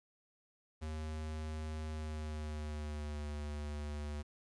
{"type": "tone with pitch glide", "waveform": "square", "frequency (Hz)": [77.78, 73.97], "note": ["D#2", "D2"], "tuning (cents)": [0, 13], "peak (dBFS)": -40, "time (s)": [0.81, 4.23], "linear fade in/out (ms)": 20, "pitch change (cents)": -87, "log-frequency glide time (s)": [1.89, 3.27], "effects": ["resampled to 22050 Hz", "11-bit"]}